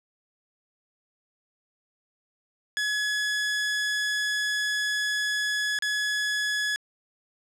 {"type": "tone with dropouts", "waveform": "sawtooth", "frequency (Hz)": 1693, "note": "G#6", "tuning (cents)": 33, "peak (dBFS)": -21, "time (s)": [2.77, 6.76], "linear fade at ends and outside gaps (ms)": 0, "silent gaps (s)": [5.788, 5.823], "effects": ["low-pass 8000 Hz 12 dB/octave"]}